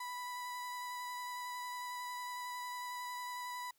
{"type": "tone with vibrato", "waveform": "35% pulse", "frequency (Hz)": 987.8, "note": "B5", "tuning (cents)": 0, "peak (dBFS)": -39, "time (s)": [0, 3.71], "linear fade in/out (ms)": 5, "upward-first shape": "sine", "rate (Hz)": 11, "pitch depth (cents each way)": 11, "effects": ["white hiss -75 dBFS RMS until 3.78 s"]}